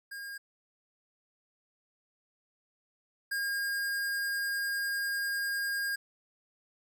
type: tone pair in turn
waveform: square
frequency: 1619 / 1619 Hz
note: G#6 / G#6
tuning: -45 / -45 cents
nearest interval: unison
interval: 0 cents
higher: neither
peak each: -40 / -31 dBFS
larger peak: second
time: 0.11-0.38 / 3.31-5.96 s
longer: second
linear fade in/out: 10 ms
effects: none